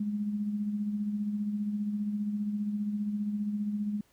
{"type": "tone with tremolo", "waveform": "sine", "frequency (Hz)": 207.7, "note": "G#3", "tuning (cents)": 0, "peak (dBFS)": -27, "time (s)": [0, 4.01], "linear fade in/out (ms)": 5, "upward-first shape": "sine", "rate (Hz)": 15, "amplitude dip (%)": 45, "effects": ["pink hiss -67 dBFS RMS until 4.12 s"]}